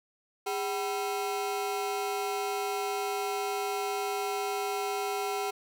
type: ring-modulated tone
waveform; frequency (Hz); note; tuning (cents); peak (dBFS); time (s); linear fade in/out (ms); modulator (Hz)
35% pulse; 586; D5; -4; -25; 0.46-5.51; 10; 179
effects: none